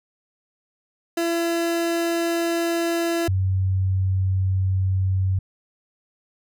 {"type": "tone pair in turn", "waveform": ["30% pulse", "sine"], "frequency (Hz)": [337.1, 94.6], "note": ["E4", "F#2"], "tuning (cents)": [39, 39], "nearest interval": "octave + minor seventh", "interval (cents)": 2200, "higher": "first", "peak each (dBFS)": -18, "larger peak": "neither", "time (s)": [[1.17, 3.28], [3.28, 5.39]], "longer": "neither", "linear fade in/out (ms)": 5, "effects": []}